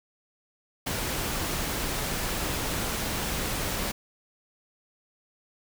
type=noise; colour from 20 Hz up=pink; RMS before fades=-30 dBFS; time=0.86-3.92 s; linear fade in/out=10 ms; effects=none